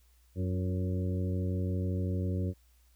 harmonic tone with a mistuned harmonic, 92.5 Hz, F#2, in tune, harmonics 1 / 2 / 3 / 4 / 5 / 6, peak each -30 / -36 / -40 / -42 / -44 / -46 dBFS, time 0.35-2.54 s, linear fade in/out 50 ms, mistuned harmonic 4, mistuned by -33 cents, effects added 60 Hz sine -61 dBFS peak until 2.95 s + white hiss -70 dBFS RMS until 2.95 s

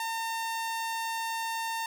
sawtooth tone, 908 Hz, A#5, 46 cents flat, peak -27 dBFS, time 0-1.86 s, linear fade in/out 2 ms, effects none

